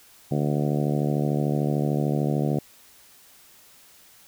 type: harmonic tone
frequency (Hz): 73.4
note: D2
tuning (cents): 0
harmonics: 2 / 3 / 4 / 5 / 6 / 7 / 8 / 9 / 10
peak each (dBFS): -24 / -28 / -30 / -32 / -34 / -35 / -36 / -37 / -38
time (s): 0.31-2.59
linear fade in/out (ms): 5
effects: white hiss -53 dBFS RMS until 4.27 s